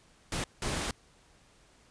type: noise bursts at uneven times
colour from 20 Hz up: pink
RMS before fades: -33 dBFS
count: 2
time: 0.32-0.44 / 0.62-0.91 s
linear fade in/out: 2 ms
effects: pink hiss -62 dBFS RMS until 1.9 s + resampled to 22050 Hz